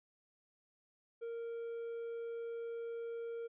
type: tone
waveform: triangle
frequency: 464 Hz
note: A#4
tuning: 8 cents flat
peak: -38 dBFS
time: 1.21-3.48 s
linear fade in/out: 20 ms
effects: resampled to 8000 Hz